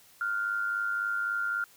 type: tone pair together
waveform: sine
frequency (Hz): 1398 / 1501.7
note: F6 / F#6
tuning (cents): +1 / +25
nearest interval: minor second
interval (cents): 124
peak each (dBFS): -28 / -37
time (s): 0.21-1.64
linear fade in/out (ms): 2
effects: white hiss -58 dBFS RMS until 1.76 s